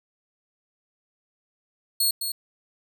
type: tone with echo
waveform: 15% pulse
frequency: 4331 Hz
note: C#8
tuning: 41 cents flat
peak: -13 dBFS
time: 2-2.11 s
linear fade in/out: 5 ms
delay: 210 ms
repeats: 1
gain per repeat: -7 dB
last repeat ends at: 2.32 s
effects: none